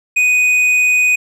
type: tone with tanh clipping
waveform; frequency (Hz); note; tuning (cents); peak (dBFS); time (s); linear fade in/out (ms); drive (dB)
triangle; 2489; D#7; 0; -11; 0.16-1.16; 10; 11
effects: none